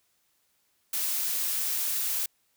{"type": "noise", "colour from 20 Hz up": "blue", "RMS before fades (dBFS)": -29, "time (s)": [0.93, 2.26], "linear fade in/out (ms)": 5, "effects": ["white hiss -71 dBFS RMS until 2.56 s"]}